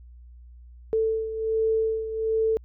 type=beating tone pair; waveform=sine; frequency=443 / 444.3 Hz; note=A4 / A4; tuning=+12 / +17 cents; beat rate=1.3 Hz; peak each=-23 / -29 dBFS; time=0.93-2.57 s; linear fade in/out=0 ms; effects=added 60 Hz sine -44 dBFS peak until 2.64 s